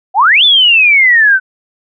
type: exponential two-way sweep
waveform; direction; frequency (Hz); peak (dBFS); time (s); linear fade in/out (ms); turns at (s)
sine; up then down; 711 to 3564 to 1497; -4; 0.14-1.4; 50; 0.44
effects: none